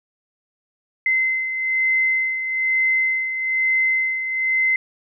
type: beating tone pair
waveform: sine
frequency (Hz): 2061 / 2062.1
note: C7 / C7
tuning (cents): -27 / -26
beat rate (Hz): 1.1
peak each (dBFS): -18 / -26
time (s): 1.06-4.76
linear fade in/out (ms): 2
effects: none